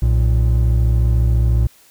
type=tone pair together; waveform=triangle; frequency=61.1 / 115.2 Hz; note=B1 / A#2; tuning=-18 / -20 cents; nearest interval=major seventh; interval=1098 cents; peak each=-11 / -15 dBFS; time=0.02-1.67 s; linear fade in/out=5 ms; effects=white hiss -50 dBFS RMS until 1.9 s